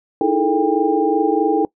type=tone cluster; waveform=sine; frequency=308.5 / 331.6 / 422.7 / 447.6 / 798 Hz; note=D#4 / E4 / G#4 / A4 / G5; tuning=-15 / +10 / +31 / +30 / +31 cents; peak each=-20 dBFS; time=0.21-1.65 s; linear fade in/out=2 ms; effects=noise-tail reverb RT60 0.1 s tail -22 dB re dry